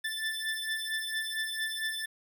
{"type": "beating tone pair", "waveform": "25% pulse", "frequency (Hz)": [1760, 1764.4], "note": ["A6", "A6"], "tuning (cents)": [0, 4], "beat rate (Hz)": 4.4, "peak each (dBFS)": -31, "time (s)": [0.04, 2.06], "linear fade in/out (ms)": 10, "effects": []}